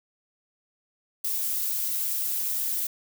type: noise with flanger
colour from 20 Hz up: violet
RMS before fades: -28 dBFS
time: 1.24-2.87 s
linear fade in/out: 5 ms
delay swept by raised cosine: 1.2 to 4.6 ms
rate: 3 Hz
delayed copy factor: -0.55
effects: none